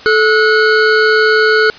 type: tone pair together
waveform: square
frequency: 435 / 1459 Hz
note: A4 / F#6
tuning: -20 / -25 cents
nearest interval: octave + major sixth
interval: 2095 cents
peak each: -11 dBFS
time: 0.06-1.7 s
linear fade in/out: 0 ms
effects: white hiss -34 dBFS RMS until 1.78 s + resampled to 11025 Hz